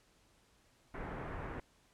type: low-pass noise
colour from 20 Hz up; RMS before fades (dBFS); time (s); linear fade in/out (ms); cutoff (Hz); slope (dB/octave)
pink; -43; 0.94-1.6; 2; 1900; 24
effects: pink hiss -69 dBFS RMS until 1.93 s + low-pass 10000 Hz 12 dB/octave